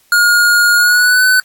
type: tone with pitch glide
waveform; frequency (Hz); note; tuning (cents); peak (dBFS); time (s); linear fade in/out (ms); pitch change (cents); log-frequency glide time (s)
square; 1429 to 1506.1; F6 to F#6; +39 to +30; -8; 0.12-1.4; 2; +91; 0.75-1.24
effects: white hiss -52 dBFS RMS until 1.44 s + AAC 64 kbps